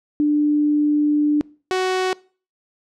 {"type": "tone pair in turn", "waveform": ["sine", "sawtooth"], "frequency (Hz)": [296.6, 372.1], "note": ["D4", "F#4"], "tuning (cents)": [17, 10], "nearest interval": "major third", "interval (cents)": 393, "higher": "second", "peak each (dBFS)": -14, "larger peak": "neither", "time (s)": [[0.2, 1.41], [1.71, 2.13]], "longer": "first", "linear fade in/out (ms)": 0, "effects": ["noise-tail reverb RT60 0.4 s tail -23 dB re dry", "low-pass 6000 Hz 12 dB/octave"]}